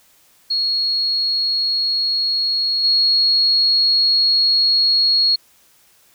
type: tone with level steps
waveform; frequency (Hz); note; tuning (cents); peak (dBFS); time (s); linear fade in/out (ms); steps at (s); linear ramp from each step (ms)
sine; 4313; C#8; -48; -16 / -12; 0.5-5.36; 10; 2.83; 20
effects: white hiss -54 dBFS RMS until 6.14 s